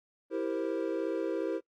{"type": "chord", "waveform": "triangle", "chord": "C dominant seventh", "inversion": "first", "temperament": "equal", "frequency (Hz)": [329.6, 392, 466.2, 523.3], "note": ["E4", "G4", "Bb4", "C5"], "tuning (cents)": [0, 0, 0, 0], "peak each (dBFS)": [-32, -34, -34, -35], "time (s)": [0.3, 1.61], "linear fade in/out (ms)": 50, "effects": ["noise-tail reverb RT60 0.1 s tail -22 dB re dry", "AAC 48 kbps"]}